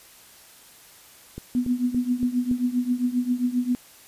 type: click train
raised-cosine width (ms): 3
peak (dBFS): -21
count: 5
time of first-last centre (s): 1.38-2.513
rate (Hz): 3.53
type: tone with tremolo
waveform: sine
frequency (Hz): 247.1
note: B3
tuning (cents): +1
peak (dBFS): -17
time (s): 1.55-3.75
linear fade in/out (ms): 0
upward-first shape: triangle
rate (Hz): 7.5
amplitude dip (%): 90
effects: white hiss -50 dBFS RMS until 4.07 s + resampled to 32000 Hz